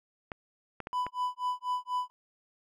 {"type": "clicks", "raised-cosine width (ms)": 0.5, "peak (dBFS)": -22, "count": 4, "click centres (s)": [0.318, 0.803, 0.871, 1.066]}
{"type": "tone with tremolo", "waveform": "triangle", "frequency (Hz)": 996, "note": "B5", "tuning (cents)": 14, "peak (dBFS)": -25, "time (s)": [0.93, 2.1], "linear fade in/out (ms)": 0, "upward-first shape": "sine", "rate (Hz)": 4.1, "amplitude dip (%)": 100}
{"effects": []}